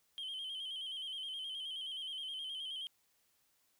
sine tone with vibrato, 3136 Hz, G7, in tune, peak -38 dBFS, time 0.18-2.87 s, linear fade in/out 0 ms, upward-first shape square, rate 9.5 Hz, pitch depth 48 cents each way, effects tanh soft clip ceiling -38 dBFS + white hiss -75 dBFS RMS until 3.79 s

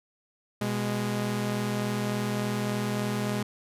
sawtooth tone pair together, 123.47 / 206.9 Hz, B2 / G#3, 0 / -6 cents, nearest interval major sixth, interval 894 cents, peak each -27 / -25 dBFS, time 0.61-3.43 s, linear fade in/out 5 ms, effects resampled to 32000 Hz

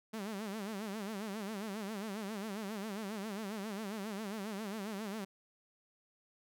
sawtooth tone with vibrato, 207.7 Hz, G#3, in tune, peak -35 dBFS, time 0.13-5.25 s, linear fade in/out 10 ms, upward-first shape sine, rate 7.4 Hz, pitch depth 140 cents each way, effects none

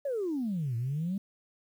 sine exponential two-way sweep, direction down then up, 585 to 112.8 to 202.6 Hz, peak -28 dBFS, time 0.05-1.18 s, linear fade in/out 5 ms, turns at 0.76 s, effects tanh soft clip ceiling -25 dBFS + 10-bit

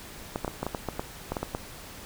clicks, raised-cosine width 1 ms, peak -15 dBFS, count 12, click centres 0.359 / 0.447 / 0.479 / 0.63 / 0.666 / 0.748 / 0.887 / 0.995 / 1.32 / 1.368 / 1.43 / 1.549 s, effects pink hiss -44 dBFS RMS until 2.05 s

